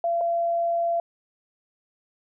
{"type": "tone pair in turn", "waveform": "sine", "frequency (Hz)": [681, 681], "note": ["F5", "F5"], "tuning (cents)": [-44, -44], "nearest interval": "unison", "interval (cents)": 0, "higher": "neither", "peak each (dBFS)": -21, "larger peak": "neither", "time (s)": [[0.04, 0.21], [0.21, 1]], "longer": "second", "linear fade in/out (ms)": 2, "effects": []}